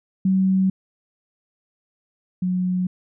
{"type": "tone pair in turn", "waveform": "sine", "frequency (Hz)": [189.6, 182.43], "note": ["F#3", "F#3"], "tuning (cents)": [43, -24], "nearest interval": "minor second", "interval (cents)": 67, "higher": "first", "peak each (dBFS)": [-15, -19], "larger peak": "first", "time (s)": [[0.25, 0.7], [2.42, 2.87]], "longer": "neither", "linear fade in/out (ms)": 5, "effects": []}